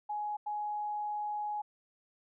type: tone bursts at uneven times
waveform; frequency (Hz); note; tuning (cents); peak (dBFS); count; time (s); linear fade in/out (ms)
sine; 837; G#5; +13; -33; 2; 0.09-0.37 / 0.46-1.62; 10
effects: none